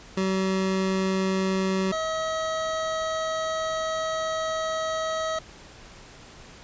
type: tone pair in turn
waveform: 25% pulse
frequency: 190.1 / 639.4 Hz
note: F#3 / D#5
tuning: +47 / +47 cents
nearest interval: octave + major sixth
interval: 2100 cents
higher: second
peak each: -19 / -22 dBFS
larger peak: first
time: 0.17-1.92 / 1.92-5.39 s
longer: second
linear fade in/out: 5 ms
effects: pink hiss -47 dBFS RMS until 6.63 s + resampled to 16000 Hz